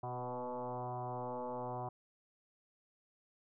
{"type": "tone with frequency modulation", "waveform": "sine", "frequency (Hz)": 123.47, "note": "B2", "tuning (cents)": 0, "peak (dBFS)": -38, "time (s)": [0.03, 1.89], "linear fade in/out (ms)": 5, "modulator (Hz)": 124, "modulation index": 7.4, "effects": []}